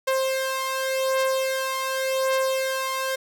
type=beating tone pair; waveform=sawtooth; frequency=528 / 528.88 Hz; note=C5 / C5; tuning=+16 / +19 cents; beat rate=0.88 Hz; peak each=-20 / -24 dBFS; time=0.07-3.16 s; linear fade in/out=10 ms; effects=none